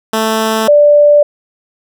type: tone pair in turn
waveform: 10% pulse / sine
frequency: 220.7 / 587.2 Hz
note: A3 / D5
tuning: +5 / 0 cents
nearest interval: octave + perfect fourth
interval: 1695 cents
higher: second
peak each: -3 dBFS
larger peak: neither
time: 0.13-0.68 / 0.68-1.23 s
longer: neither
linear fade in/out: 5 ms
effects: none